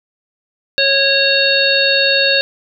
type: harmonic tone with a mistuned harmonic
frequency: 549 Hz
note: C#5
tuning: 17 cents flat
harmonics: 1 / 3 / 5 / 7 / 8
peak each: -17 / -17 / -17 / -17 / -17 dBFS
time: 0.78-2.41 s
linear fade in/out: 0 ms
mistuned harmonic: 7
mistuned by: -54 cents
effects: none